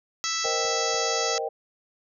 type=harmonic tone; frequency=659.3 Hz; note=E5; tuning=in tune; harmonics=2 / 3 / 4 / 5 / 6 / 7 / 8 / 9 / 10; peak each=-33 / -35 / -38 / -37 / -36 / -34 / -33 / -35 / -32 dBFS; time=0.24-1.38 s; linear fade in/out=0 ms
type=chord; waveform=sine; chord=C minor seventh; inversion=third; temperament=equal; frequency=466.2 / 523.3 / 622.3 / 784 Hz; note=Bb4 / C5 / Eb5 / G5; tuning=0 / 0 / 0 / 0 cents; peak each=-30 / -34 / -33 / -32 dBFS; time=0.44-1.49 s; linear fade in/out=10 ms
type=clicks; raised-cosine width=3 ms; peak=-39 dBFS; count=3; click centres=0.456 / 0.652 / 0.944 s
effects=none